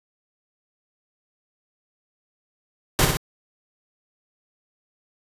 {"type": "noise with echo", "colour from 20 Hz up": "pink", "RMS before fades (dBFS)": -17, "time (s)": [2.99, 3.05], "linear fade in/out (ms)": 0, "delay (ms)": 60, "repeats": 2, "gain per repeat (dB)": -4, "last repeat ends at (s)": 3.17, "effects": ["resampled to 32000 Hz"]}